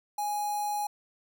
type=tone with notch filter; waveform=square; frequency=830.6 Hz; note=G#5; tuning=in tune; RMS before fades=-31 dBFS; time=0.18-0.87 s; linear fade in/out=5 ms; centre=2800 Hz; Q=0.64; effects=none